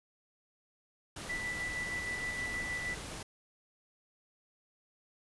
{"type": "noise", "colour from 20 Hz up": "pink", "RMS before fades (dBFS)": -43, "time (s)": [1.16, 3.23], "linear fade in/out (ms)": 5}
{"type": "tone with tremolo", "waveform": "sine", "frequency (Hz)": 1975.5, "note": "B6", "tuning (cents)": 0, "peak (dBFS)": -34, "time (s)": [1.29, 2.95], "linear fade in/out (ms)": 10, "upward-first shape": "square", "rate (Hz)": 6.4, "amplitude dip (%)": 30}
{"effects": ["resampled to 24000 Hz"]}